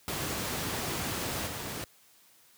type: noise with level steps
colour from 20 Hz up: pink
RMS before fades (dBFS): -33 / -37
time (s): 0.08-1.84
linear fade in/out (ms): 0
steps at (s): 1.46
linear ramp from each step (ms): 20
effects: white hiss -61 dBFS RMS until 2.57 s + high-pass 80 Hz 12 dB/octave